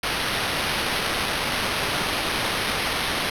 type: noise with sample-and-hold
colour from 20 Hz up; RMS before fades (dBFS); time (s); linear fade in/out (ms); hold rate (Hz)
white; -25; 0.03-3.3; 5; 7350
effects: low-pass 12000 Hz 12 dB/octave